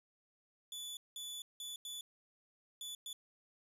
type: tone bursts at uneven times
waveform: sawtooth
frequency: 3465 Hz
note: A7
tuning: 27 cents flat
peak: -40 dBFS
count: 6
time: 0.72-0.97 / 1.16-1.42 / 1.6-1.76 / 1.85-2.01 / 2.81-2.95 / 3.06-3.13 s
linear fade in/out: 2 ms
effects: resampled to 32000 Hz + 11-bit